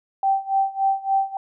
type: tone with tremolo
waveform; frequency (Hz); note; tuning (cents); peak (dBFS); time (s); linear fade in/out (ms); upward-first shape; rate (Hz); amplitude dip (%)
sine; 779; G5; -11; -15; 0.23-1.37; 2; sine; 3.5; 90
effects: none